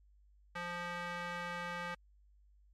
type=tone with band-pass filter; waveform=square; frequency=174.61 Hz; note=F3; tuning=in tune; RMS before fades=-41 dBFS; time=0.55-1.95 s; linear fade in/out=10 ms; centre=1600 Hz; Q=1.3; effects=added 50 Hz sine -62 dBFS peak until 2.73 s + MP3 64 kbps